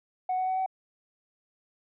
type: tone with pitch steps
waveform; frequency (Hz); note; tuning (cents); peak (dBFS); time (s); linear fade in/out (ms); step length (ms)
sine; 740 / 745.6 / 751.2 / 756.9; F#5 / F#5 / F#5 / F#5; 0 / +13 / +26 / +39; -24; 0.29-0.662; 5; 93
effects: tanh soft clip ceiling -23 dBFS